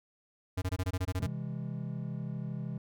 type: tone bursts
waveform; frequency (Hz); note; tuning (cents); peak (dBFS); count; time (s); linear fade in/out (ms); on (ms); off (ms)
square; 92.5; F#2; 0; -30; 10; 0.57-1.268; 10; 50; 22
type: chord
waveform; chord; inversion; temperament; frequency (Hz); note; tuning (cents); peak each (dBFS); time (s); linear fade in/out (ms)
triangle; C augmented; none; just; 130.81 / 163.52 / 204.4; C3 / E3 / G#3; 0 / -14 / -27; -36 / -37 / -39; 1.2-2.78; 2
effects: none